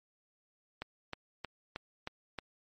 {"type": "click train", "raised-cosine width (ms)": 0.3, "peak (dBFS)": -22, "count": 6, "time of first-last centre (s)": [0.82, 2.387], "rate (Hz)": 3.19, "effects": ["MP3 48 kbps"]}